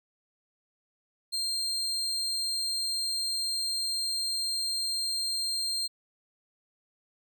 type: tone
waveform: 35% pulse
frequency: 4186 Hz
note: C8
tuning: in tune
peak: -27 dBFS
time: 1.32-5.88 s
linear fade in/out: 20 ms
effects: none